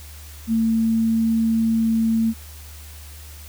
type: tone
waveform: sine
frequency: 225.2 Hz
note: A3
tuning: 40 cents sharp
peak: -16 dBFS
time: 0.47-2.34 s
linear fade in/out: 50 ms
effects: added 75 Hz sine -38 dBFS peak until 3.48 s + white hiss -44 dBFS RMS until 3.48 s